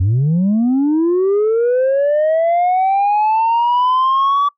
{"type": "linear sweep", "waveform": "sine", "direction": "up", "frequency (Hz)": [86.1, 1152], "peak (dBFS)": -9, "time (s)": [0, 4.49], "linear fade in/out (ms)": 10, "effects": ["noise-tail reverb RT60 0.1 s tail -25 dB re dry", "tanh soft clip ceiling -10 dBFS"]}